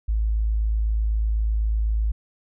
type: tone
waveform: sine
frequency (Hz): 54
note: A1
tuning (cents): -32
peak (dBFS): -19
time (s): 0.08-2.12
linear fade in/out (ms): 10
effects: none